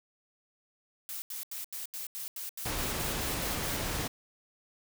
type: noise bursts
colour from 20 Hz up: blue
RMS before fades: -39 dBFS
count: 13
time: 1.09-3.764 s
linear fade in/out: 0 ms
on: 130 ms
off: 82 ms
type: noise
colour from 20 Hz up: pink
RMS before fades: -34 dBFS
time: 2.65-4.08 s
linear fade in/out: 10 ms
effects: none